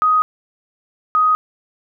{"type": "tone pair in turn", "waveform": "sine", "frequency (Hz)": [1252, 1252], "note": ["D#6", "D#6"], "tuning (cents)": [10, 10], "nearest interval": "unison", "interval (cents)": 0, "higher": "neither", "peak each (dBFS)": -11, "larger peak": "neither", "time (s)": [[0.02, 0.22], [1.15, 1.35]], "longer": "neither", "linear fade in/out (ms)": 0, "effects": []}